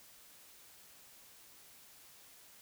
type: silence
effects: white hiss -59 dBFS RMS until 2.61 s